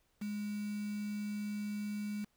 sine tone with quantisation, 207.7 Hz, G#3, in tune, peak -36 dBFS, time 0.21-2.25 s, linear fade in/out 10 ms, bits 8, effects pink hiss -75 dBFS RMS until 2.36 s

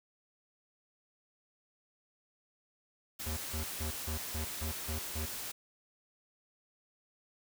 white noise, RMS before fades -41 dBFS, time 3.19-5.52 s, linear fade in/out 10 ms
square tone bursts, 77.78 Hz, D#2, in tune, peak -36 dBFS, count 8, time 3.26-5.26 s, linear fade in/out 10 ms, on 110 ms, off 160 ms
effects none

